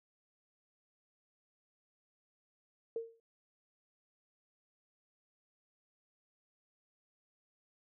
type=tone with exponential decay; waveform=sine; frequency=457.4 Hz; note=A#4; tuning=33 cents flat; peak=-32 dBFS; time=2.96-3.2 s; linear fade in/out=2 ms; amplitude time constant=51 ms; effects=none